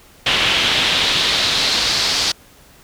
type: noise with band-pass filter sweep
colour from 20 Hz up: brown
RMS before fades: -17 dBFS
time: 0.26-2.32 s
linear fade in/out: 5 ms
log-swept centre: 3000 to 4800 Hz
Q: 2.8
effects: pink hiss -47 dBFS RMS until 2.83 s